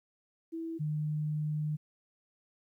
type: tone pair in turn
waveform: sine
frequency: 328 / 151.78 Hz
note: E4 / D#3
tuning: -9 / -43 cents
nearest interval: octave + minor second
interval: 1334 cents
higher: first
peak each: -35 / -30 dBFS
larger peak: second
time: 0.52-0.79 / 0.79-1.77 s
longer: second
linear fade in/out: 20 ms
effects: 12-bit